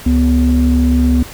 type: tone pair together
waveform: sine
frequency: 69.28 / 246.9 Hz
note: C#2 / B3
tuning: 0 / 0 cents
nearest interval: octave + minor seventh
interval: 2200 cents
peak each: -10 dBFS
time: 0.06-1.23 s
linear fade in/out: 5 ms
effects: tanh soft clip ceiling -4 dBFS + pink hiss -33 dBFS RMS until 1.33 s